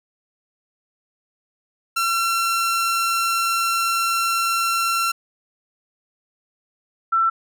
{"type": "tone pair in turn", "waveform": ["sawtooth", "sine"], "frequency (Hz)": [1357, 1340.6], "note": ["E6", "E6"], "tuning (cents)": [50, 29], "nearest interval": "unison", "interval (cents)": 21, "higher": "first", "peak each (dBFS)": -15, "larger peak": "neither", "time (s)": [[1.96, 5.12], [7.12, 7.3]], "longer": "first", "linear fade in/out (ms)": 10, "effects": []}